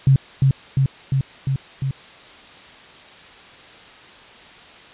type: tone with echo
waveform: sine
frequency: 134.9 Hz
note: C#3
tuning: 47 cents flat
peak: -9 dBFS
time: 0.07-0.16 s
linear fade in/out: 2 ms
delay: 350 ms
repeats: 5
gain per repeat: -2 dB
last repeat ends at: 1.91 s
effects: white hiss -43 dBFS RMS until 4.93 s + resampled to 8000 Hz